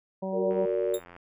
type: harmonic tone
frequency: 190.3 Hz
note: F#3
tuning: 49 cents sharp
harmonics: 1 / 2 / 3 / 4 / 5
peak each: -33 / -38 / -33 / -42 / -42 dBFS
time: 0.22-0.66 s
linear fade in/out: 10 ms
type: chord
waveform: sine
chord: Gb augmented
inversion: none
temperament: just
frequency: 370 / 462.5 / 578.1 Hz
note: Gb4 / Bb4 / D5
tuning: 0 / -14 / -27 cents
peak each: -29 dBFS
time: 0.32-1 s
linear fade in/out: 50 ms
type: click train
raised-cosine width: 0.5 ms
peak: -32 dBFS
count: 58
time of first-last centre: 0.51-1.164 s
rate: 87.1 Hz
type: tone with exponential decay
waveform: 5% pulse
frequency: 3680 Hz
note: A#7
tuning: 23 cents flat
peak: -25 dBFS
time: 0.94-1.04 s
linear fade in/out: 1 ms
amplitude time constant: 21 ms
effects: none